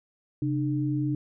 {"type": "tone pair together", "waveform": "sine", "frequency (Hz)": [134, 300.8], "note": ["C3", "D4"], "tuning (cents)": [42, 42], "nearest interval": "octave + major second", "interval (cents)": 1400, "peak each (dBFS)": -27, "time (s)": [0.42, 1.15], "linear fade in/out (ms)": 2, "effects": []}